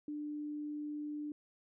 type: tone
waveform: sine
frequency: 297.3 Hz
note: D4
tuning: 21 cents sharp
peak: -38 dBFS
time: 0.08-1.32 s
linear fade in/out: 2 ms
effects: none